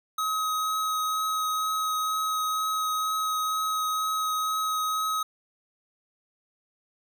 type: tone with vibrato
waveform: square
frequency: 1269 Hz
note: D#6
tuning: 34 cents sharp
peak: -26 dBFS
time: 0.18-5.23 s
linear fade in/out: 5 ms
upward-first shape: triangle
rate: 2.1 Hz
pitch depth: 9 cents each way
effects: none